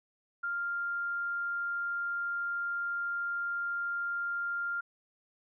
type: tone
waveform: sine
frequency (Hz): 1396.9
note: F6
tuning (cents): 0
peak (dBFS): -31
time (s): 0.43-4.81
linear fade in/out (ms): 10
effects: none